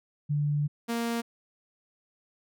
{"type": "tone pair in turn", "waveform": ["sine", "sawtooth"], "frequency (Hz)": [146.83, 233.1], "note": ["D3", "A#3"], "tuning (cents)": [0, 0], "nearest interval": "minor sixth", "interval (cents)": 800, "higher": "second", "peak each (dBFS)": [-24, -24], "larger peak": "neither", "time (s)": [[0.29, 0.68], [0.88, 1.22]], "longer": "first", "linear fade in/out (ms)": 20, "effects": []}